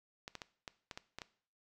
clicks, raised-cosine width 0.2 ms, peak -26 dBFS, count 8, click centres 0.279 / 0.353 / 0.418 / 0.678 / 0.912 / 0.975 / 1.186 / 1.218 s, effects noise-tail reverb RT60 0.5 s tail -18 dB re dry

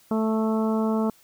harmonic tone, 220 Hz, A3, in tune, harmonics 1 / 2 / 3 / 4 / 5 / 6, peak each -22 / -28 / -32 / -34 / -36 / -38 dBFS, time 0.11-1.1 s, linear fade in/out 2 ms, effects white hiss -57 dBFS RMS until 1.23 s

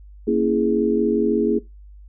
sine chord, A# half-diminished seventh, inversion none, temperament equal, 233.1 / 277.2 / 329.6 / 415.3 Hz, A#3 / C#4 / E4 / G#4, 0 / 0 / 0 / 0 cents, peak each -21 / -25 / -22 / -20 dBFS, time 0.27-1.59 s, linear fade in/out 10 ms, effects noise-tail reverb RT60 0.2 s tail -19 dB re dry + added 50 Hz sine -40 dBFS peak until 2.08 s

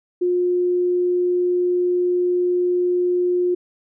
sine tone, 357.1 Hz, F4, 39 cents sharp, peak -16 dBFS, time 0.21-3.55 s, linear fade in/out 10 ms, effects none

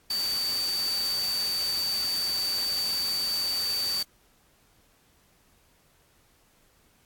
sine tone in noise, 4589 Hz, D8, 41 cents flat, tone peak -26 dBFS, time 0.1-4.03 s, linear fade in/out 5 ms, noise white, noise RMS -36 dBFS, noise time 0.1-4.03 s, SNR +7 dB, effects pink hiss -63 dBFS RMS until 7.05 s + AAC 64 kbps

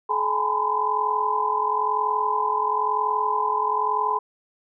sine tone cluster, 427.1 / 825 / 876 / 978 / 1019 Hz, G#4 / G#5 / A5 / B5 / C6, +48 / -12 / -8 / -17 / -46 cents, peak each -30 / -30 / -31 / -26 / -23 dBFS, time 0.09-4.19 s, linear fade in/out 10 ms, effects none

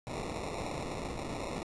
blue noise with sample-and-hold, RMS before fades -38 dBFS, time 0.07-1.63 s, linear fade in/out 0 ms, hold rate 1575 Hz, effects resampled to 22050 Hz

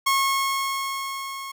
sawtooth tone with level ramp, 1089 Hz, C#6, 31 cents flat, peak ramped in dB -14 to -29 dBFS, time 0.06-1.52 s, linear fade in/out 10 ms, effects none

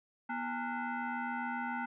sine tone with frequency modulation, 329.6 Hz, E4, in tune, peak -34 dBFS, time 0.29-1.86 s, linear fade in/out 10 ms, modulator 572 Hz, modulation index 2.5, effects none

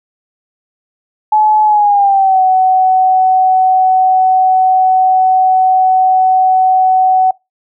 sine tone with pitch glide, 856 to 749.5 Hz, A5 to F#5, -48 to +22 cents, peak -6 dBFS, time 1.32-7.31 s, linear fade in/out 5 ms, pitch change -230 cents, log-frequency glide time 1.64-2.41 s, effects noise-tail reverb RT60 0.2 s tail -23 dB re dry

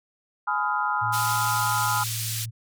sine chord, F half-diminished seventh, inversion first, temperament just, 838.1 / 1005.8 / 1257.2 / 1396.9 Hz, Ab5 / Cb6 / Eb6 / F6, +16 / +31 / +18 / 0 cents, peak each -28 dBFS, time 0.47-2.04 s, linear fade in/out 10 ms
sine tone with pitch glide, 113.7 to 112.98 Hz, A#2 to A2, -43 to +46 cents, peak -31 dBFS, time 1.01-2.51 s, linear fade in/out 20 ms, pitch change -11 cents, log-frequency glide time 1.6-1.9 s
white band-pass noise, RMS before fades -31 dBFS, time 1.12-2.46 s, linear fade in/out 20 ms, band 2700 to 12000 Hz, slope 12 dB/octave
effects none

